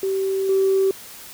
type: tone with level steps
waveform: sine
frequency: 385.7 Hz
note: G4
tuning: 28 cents flat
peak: -19 / -14 dBFS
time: 0.03-0.91 s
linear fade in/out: 2 ms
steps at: 0.49 s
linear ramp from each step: 2 ms
effects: tanh soft clip ceiling -10 dBFS + white hiss -40 dBFS RMS until 1.33 s